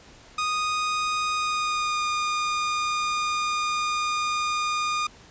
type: tone with pitch glide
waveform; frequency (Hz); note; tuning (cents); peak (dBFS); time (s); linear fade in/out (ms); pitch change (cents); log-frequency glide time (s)
sawtooth; 1240 to 1220.1; D#6 to D#6; -6 to -34; -20; 0.38-5.07; 5; -28; 1.35-2.05
effects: pink hiss -50 dBFS RMS until 5.3 s + resampled to 16000 Hz